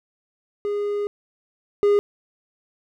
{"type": "tone pair in turn", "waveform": "triangle", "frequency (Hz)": [410.7, 408.9], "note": ["G#4", "G#4"], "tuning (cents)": [-19, -27], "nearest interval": "unison", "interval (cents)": 8, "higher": "first", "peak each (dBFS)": [-20, -12], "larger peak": "second", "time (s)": [[0.65, 1.07], [1.83, 1.99]], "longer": "first", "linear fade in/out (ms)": 0, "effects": []}